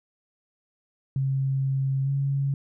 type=tone with pitch glide; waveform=sine; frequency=135 to 138.48 Hz; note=C#3 to C#3; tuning=-45 to -1 cents; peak=-22 dBFS; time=1.16-2.54 s; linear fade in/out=2 ms; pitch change=+44 cents; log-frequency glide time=2.04-2.09 s; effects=none